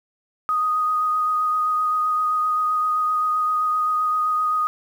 sine tone with vibrato, 1244.5 Hz, D#6, in tune, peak -18 dBFS, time 0.49-4.67 s, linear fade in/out 0 ms, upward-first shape sine, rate 7.7 Hz, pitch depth 13 cents each way, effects 8-bit

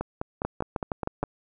two click trains, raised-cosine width 1 ms, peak -15 / -13 dBFS, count 7 / 6, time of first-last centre 0.01-1.237 / 0.45-1.23 s, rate 4.89 / 6.41 Hz, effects none

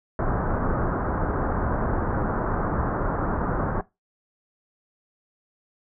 pink low-pass noise, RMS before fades -25 dBFS, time 0.19-3.81 s, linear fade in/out 2 ms, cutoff 1500 Hz, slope 48 dB/octave, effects noise-tail reverb RT60 0.2 s tail -18 dB re dry

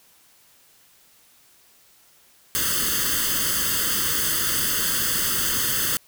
white noise with comb filter, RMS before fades -23 dBFS, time 2.55-5.97 s, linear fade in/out 0 ms, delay 0.63 ms, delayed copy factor +1, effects white hiss -56 dBFS RMS until 6.07 s

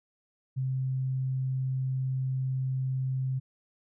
sine tone, 131.1 Hz, C3, 4 cents sharp, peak -27 dBFS, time 0.56-3.4 s, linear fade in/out 20 ms, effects none

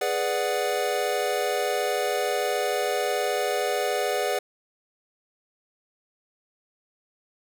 square chord, G# half-diminished seventh, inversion none, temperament equal, 415.3 / 493.9 / 587.3 / 740 Hz, G#4 / B4 / D5 / F#5, 0 / 0 / 0 / 0 cents, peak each -30 dBFS, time 0.01-4.39 s, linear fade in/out 5 ms, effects none

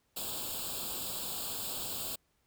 white noise with comb filter, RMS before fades -38 dBFS, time 0.16-2.16 s, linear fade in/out 10 ms, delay 0.25 ms, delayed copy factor +0.9, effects pink hiss -75 dBFS RMS until 2.46 s

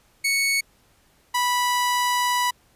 sawtooth tone pair in turn, 2217 / 983.6 Hz, C#7 / B5, 0 / -7 cents, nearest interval octave + major second, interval 1407 cents, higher first, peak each -16 dBFS, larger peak neither, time 0.24-0.61 / 1.34-2.51 s, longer second, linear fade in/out 10 ms, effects pink hiss -60 dBFS RMS until 2.75 s + resampled to 32000 Hz

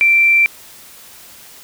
sine tone, 2349 Hz, D7, in tune, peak -8 dBFS, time 0.01-0.46 s, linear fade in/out 0 ms, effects white hiss -40 dBFS RMS until 1.63 s

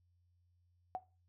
sine tone with exponential decay, 743 Hz, F#5, 7 cents sharp, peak -32 dBFS, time 0.95-1.03 s, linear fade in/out 0 ms, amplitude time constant 17 ms, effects noise-tail reverb RT60 0.3 s tail -17 dB re dry + added 88 Hz sine -70 dBFS peak until 1.28 s

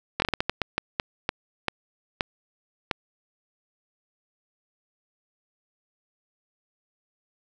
slowing click train, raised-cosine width 0.3 ms, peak -7 dBFS, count 14, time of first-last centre 0.2-2.912 s, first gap 21 ms, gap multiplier 1.34, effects none

